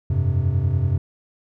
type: chord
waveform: triangle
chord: F suspended second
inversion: none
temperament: equal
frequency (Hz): 87.31 / 98 / 130.81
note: F2 / G2 / C3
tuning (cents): 0 / 0 / 0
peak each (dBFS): -20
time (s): 0.1-0.98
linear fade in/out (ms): 5
effects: none